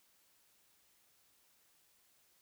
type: silence
effects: white hiss -71 dBFS RMS until 2.41 s

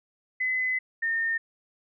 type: tone pair in turn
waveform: sine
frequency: 2024 / 1823.1 Hz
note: B6 / A#6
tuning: +42 / -39 cents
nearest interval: major second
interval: 181 cents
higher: first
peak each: -24 / -24 dBFS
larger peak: neither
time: 0.4-0.79 / 1.02-1.38 s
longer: first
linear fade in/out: 10 ms
effects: none

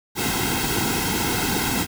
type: noise with comb filter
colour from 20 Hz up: pink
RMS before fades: -23 dBFS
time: 0.15-1.87 s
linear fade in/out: 50 ms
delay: 1.7 ms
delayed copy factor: -0.85
effects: none

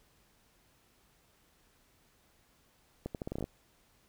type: accelerating click train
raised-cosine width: 2 ms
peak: -23 dBFS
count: 10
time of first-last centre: 3.06-3.441 s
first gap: 88 ms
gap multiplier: 0.8
effects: pink hiss -68 dBFS RMS until 4.08 s

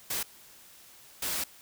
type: noise bursts at uneven times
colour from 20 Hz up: white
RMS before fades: -32 dBFS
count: 2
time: 0.1-0.23 / 1.22-1.44 s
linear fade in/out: 5 ms
effects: white hiss -54 dBFS RMS until 1.61 s

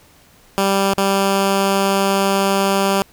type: tone with dropouts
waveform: 10% pulse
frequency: 196 Hz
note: G3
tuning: in tune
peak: -6 dBFS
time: 0.58-3.02 s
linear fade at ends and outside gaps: 0 ms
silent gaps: 0.937-0.979 s
effects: pink hiss -50 dBFS RMS until 3.12 s

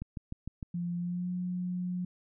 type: click train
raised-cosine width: 5 ms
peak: -25 dBFS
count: 5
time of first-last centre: 0.02-0.628 s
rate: 6.58 Hz
type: tone with pitch glide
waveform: sine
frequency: 173.8 to 179.93 Hz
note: F3 to F#3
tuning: -8 to -48 cents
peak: -31 dBFS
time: 0.74-2.05 s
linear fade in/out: 5 ms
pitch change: +60 cents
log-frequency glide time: 0.97-1.29 s
effects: none

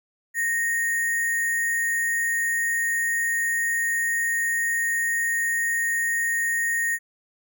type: tone with sample-and-hold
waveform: sine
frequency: 1858 Hz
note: A#6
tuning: 6 cents flat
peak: -21 dBFS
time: 0.34-6.99 s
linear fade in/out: 50 ms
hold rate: 8820 Hz
effects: none

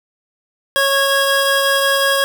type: tone pair together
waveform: 25% pulse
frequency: 551 / 1647.5 Hz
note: C#5 / G#6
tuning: -11 / -14 cents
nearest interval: octave + perfect fifth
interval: 1897 cents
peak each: -12 dBFS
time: 0.76-2.24 s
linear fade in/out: 0 ms
effects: none

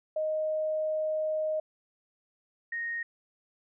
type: tone pair in turn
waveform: sine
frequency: 622.3 / 1861.4 Hz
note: D#5 / A#6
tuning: 0 / -3 cents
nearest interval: octave + perfect fifth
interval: 1897 cents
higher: second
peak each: -27 / -31 dBFS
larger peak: first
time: 0.16-1.6 / 2.72-3.03 s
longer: first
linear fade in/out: 5 ms
effects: none

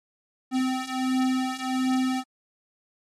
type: beating tone pair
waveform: square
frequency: 257.6 / 259 Hz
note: C4 / C4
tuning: -27 / -17 cents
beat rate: 1.4 Hz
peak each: -28 / -26 dBFS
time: 0.51-2.24 s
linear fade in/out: 50 ms
effects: low-pass 9000 Hz 12 dB/octave + MP3 64 kbps

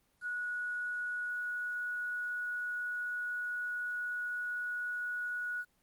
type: tone with quantisation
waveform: sine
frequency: 1462 Hz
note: F#6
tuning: 21 cents flat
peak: -34 dBFS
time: 0.21-5.65 s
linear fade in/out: 50 ms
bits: 10
effects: pink hiss -73 dBFS RMS until 5.82 s + Opus 24 kbps

